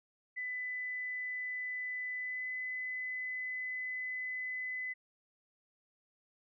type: tone with pitch glide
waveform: sine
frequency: 2000 to 2013 Hz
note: B6 to B6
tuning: +21 to +33 cents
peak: -36 dBFS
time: 0.36-4.94 s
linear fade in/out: 20 ms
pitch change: +12 cents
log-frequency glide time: 2.18-2.48 s
effects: none